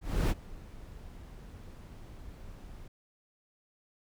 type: noise with ADSR envelope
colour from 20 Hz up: brown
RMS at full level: -24 dBFS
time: 0.01-2.88 s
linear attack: 290 ms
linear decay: 38 ms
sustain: -23 dB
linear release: 5 ms
effects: none